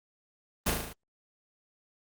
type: noise with echo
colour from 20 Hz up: pink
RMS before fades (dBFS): -26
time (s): 0.66-0.71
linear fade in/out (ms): 10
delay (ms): 37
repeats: 6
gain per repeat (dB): -3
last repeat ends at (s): 0.932
effects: Opus 32 kbps